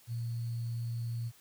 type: tone with sample-and-hold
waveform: sine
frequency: 117.1 Hz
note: A#2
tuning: 8 cents sharp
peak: -33 dBFS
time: 0.07-1.32 s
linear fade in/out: 50 ms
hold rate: 4410 Hz
effects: white hiss -61 dBFS RMS until 1.4 s

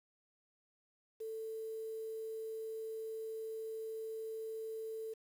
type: tone with quantisation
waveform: sine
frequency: 443.3 Hz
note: A4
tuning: 13 cents sharp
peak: -40 dBFS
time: 1.2-5.14 s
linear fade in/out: 10 ms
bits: 10
effects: none

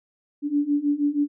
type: beating tone pair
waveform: sine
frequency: 286.5 / 292.8 Hz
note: D4 / D4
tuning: -43 / -5 cents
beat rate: 6.3 Hz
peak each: -24 / -22 dBFS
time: 0.42-1.28 s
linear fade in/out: 50 ms
effects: none

